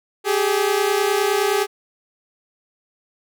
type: tone pair together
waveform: sawtooth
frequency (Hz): 390.8 / 420.5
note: G4 / G#4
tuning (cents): -5 / +22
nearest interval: minor second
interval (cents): 127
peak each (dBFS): -16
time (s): 0.24-1.67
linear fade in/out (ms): 50
effects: none